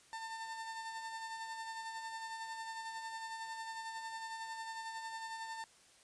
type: tone with tremolo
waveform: 30% pulse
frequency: 898 Hz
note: A5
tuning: 35 cents sharp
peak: -38 dBFS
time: 0.13-5.64 s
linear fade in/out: 0 ms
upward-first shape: sine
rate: 11 Hz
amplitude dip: 40%
effects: white hiss -64 dBFS RMS until 6.03 s + resampled to 22050 Hz